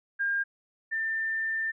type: tone pair in turn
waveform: sine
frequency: 1609 / 1790.5 Hz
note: G6 / A6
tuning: +45 / +30 cents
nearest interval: major second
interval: 185 cents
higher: second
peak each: -25 / -27 dBFS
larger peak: first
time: 0.19-0.44 / 0.91-1.72 s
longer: second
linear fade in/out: 20 ms
effects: none